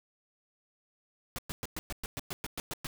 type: noise bursts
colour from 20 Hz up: pink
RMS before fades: -37 dBFS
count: 12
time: 1.36-2.87 s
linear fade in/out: 0 ms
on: 25 ms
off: 110 ms
effects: none